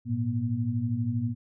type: tone cluster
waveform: sine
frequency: 105.9 / 118.4 / 239.9 Hz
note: G#2 / A#2 / A#3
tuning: +34 / +27 / +50 cents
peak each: -31 / -29 / -30 dBFS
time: 0.05-1.35 s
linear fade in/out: 50 ms
effects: none